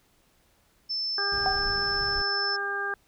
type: tone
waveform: sine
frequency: 5290 Hz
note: E8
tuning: 5 cents sharp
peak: -27 dBFS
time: 0.89-2.57 s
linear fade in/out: 20 ms
type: harmonic tone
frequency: 400.5 Hz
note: G4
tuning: 37 cents sharp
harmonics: 1 / 2 / 3 / 4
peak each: -36 / -37 / -35 / -29 dBFS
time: 1.18-2.94 s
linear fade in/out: 2 ms
type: noise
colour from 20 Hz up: brown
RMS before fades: -38 dBFS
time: 1.32-2.22 s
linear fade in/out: 0 ms
type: tone with exponential decay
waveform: sine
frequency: 770 Hz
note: G5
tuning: 31 cents flat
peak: -20 dBFS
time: 1.46-1.72 s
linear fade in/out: 0 ms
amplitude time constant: 55 ms
effects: pink hiss -65 dBFS RMS until 3.07 s